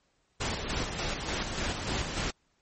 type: noise with tremolo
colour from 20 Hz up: pink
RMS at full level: -31 dBFS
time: 0.4-2.31 s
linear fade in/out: 10 ms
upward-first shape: square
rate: 3.4 Hz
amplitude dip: 40%
effects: pink hiss -72 dBFS RMS until 2.61 s + MP3 32 kbps